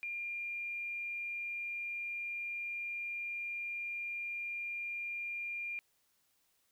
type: tone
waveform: sine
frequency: 2400 Hz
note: D7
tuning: 37 cents sharp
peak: -37 dBFS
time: 0.03-5.79 s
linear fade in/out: 0 ms
effects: white hiss -75 dBFS RMS until 6.71 s